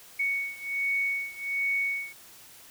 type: beating tone pair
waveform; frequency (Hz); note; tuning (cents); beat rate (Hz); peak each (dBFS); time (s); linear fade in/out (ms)
sine; 2225 / 2226.3; C#7 / C#7; +6 / +7; 1.3; -29 / -31; 0.19-2.13; 10
effects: white hiss -51 dBFS RMS until 2.7 s